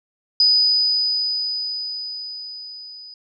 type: tone with level ramp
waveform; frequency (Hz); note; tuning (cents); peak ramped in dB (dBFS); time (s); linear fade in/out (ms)
sine; 4978; D#8; 0; -11 to -37; 0.4-3.14; 2
effects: none